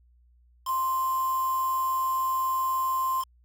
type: tone with quantisation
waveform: sine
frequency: 1046.5 Hz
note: C6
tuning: in tune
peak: -24 dBFS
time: 0.65-3.25 s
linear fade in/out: 50 ms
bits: 6
effects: added 60 Hz sine -57 dBFS peak until 3.44 s